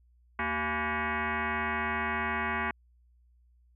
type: tone with frequency modulation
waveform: sine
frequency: 383.3 Hz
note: G4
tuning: 39 cents flat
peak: -28 dBFS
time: 0.39-2.71 s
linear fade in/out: 2 ms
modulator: 306 Hz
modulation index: 6.3
effects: added 60 Hz sine -60 dBFS peak until 3.75 s